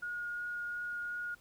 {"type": "tone with vibrato", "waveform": "sine", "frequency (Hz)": 1436, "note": "F6", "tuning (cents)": 48, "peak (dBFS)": -36, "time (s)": [0.02, 1.35], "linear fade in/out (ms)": 10, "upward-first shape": "triangle", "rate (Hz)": 2.8, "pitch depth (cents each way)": 9, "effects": ["pink hiss -64 dBFS RMS until 1.4 s"]}